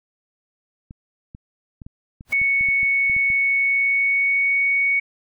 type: clicks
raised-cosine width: 5 ms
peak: -25 dBFS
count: 12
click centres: 0.909 / 1.349 / 1.818 / 1.865 / 2.209 / 2.416 / 2.61 / 2.687 / 2.831 / 3.098 / 3.165 / 3.302 s
type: noise with exponential growth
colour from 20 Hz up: pink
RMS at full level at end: -33 dBFS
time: 2.25-2.33 s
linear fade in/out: 1 ms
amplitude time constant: 17 ms
type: tone with pitch glide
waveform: sine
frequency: 2217 to 2230 Hz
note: C#7 to C#7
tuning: 0 to +10 cents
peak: -16 dBFS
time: 2.32-5 s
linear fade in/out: 10 ms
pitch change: +10 cents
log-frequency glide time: 3.6-4.57 s
effects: none